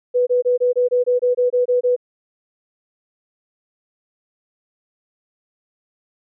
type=tone bursts; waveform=sine; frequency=493.9 Hz; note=B4; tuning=in tune; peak=-13 dBFS; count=12; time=0.14-1.964 s; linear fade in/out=20 ms; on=130 ms; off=24 ms; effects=none